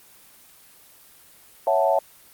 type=chord; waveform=sine; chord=F# minor seventh; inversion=second; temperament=equal; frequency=554.4 / 659.3 / 740 / 880 Hz; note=C#5 / E5 / F#5 / A5; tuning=0 / 0 / 0 / 0 cents; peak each=-22 / -21 / -24 / -24 dBFS; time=1.67-1.99 s; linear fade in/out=2 ms; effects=white hiss -51 dBFS RMS until 2.33 s + Opus 24 kbps